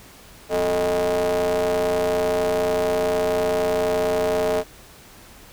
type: ring-modulated tone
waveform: 45% pulse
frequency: 90.9 Hz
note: F#2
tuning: 30 cents flat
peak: -16 dBFS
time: 0.49-4.64 s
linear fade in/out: 50 ms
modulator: 532 Hz
effects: pink hiss -46 dBFS RMS until 5.52 s